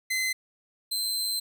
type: tone pair in turn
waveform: sawtooth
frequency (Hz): 2051 / 4102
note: C7 / C8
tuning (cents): -35 / -35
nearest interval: octave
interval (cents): 1200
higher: second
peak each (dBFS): -22 / -24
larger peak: first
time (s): 0.1-0.33 / 0.91-1.4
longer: second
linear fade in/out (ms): 10
effects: none